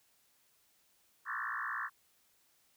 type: tone with frequency modulation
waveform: sine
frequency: 1436 Hz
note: F6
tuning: 48 cents sharp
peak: -35 dBFS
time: 1.25-1.9 s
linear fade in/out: 50 ms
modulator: 58.4 Hz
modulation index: 6.7
effects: white hiss -71 dBFS RMS until 2.76 s